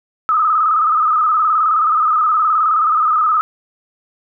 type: tone with vibrato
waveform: sine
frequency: 1259 Hz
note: D#6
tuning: 20 cents sharp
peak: -11 dBFS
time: 0.29-3.41 s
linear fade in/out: 0 ms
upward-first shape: square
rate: 19 Hz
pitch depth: 56 cents each way
effects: none